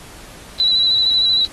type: tone with vibrato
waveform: sine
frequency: 3951 Hz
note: B7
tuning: in tune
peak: -12 dBFS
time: 0.6-1.45 s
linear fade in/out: 0 ms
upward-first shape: square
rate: 13 Hz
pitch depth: 23 cents each way
effects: pink hiss -40 dBFS RMS until 1.52 s + AAC 32 kbps